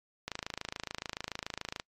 click train, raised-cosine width 0.2 ms, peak -18 dBFS, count 42, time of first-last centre 0.28-1.799 s, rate 27 Hz, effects noise-tail reverb RT60 0.1 s tail -26 dB re dry + MP3 64 kbps

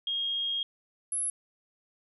sine tone pair in turn, 3252 / 10938 Hz, G#7 / F9, -37 / -37 cents, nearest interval octave + major sixth, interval 2100 cents, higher second, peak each -28 dBFS, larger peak neither, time 0.07-0.63 / 1.12-1.3 s, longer first, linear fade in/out 2 ms, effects none

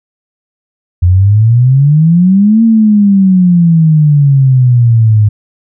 sine exponential two-way sweep, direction up then down, 86 to 229.4 to 103.9 Hz, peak -3 dBFS, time 1.02-5.29 s, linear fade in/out 10 ms, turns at 2.63 s, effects none

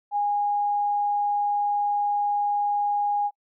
sine tone, 821 Hz, G#5, 20 cents flat, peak -21 dBFS, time 0.11-3.31 s, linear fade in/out 50 ms, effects noise-tail reverb RT60 0.1 s tail -26 dB re dry

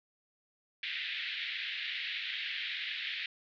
pink band-pass noise, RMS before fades -38 dBFS, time 0.83-3.26 s, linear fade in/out 2 ms, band 1800 to 3900 Hz, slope 48 dB/octave, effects none

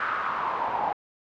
pink noise with band-pass filter sweep, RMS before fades -28 dBFS, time 0-0.93 s, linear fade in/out 5 ms, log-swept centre 1400 to 800 Hz, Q 4.8, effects low-pass 3000 Hz 12 dB/octave

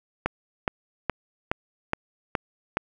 click train, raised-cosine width 0.5 ms, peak -8 dBFS, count 7, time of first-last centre 0.26-2.77 s, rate 2.39 Hz, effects 8-bit

